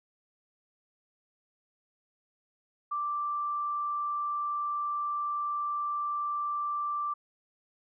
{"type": "tone", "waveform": "sine", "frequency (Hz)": 1174.7, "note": "D6", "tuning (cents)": 0, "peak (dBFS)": -29, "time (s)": [2.91, 7.14], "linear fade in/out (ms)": 10, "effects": []}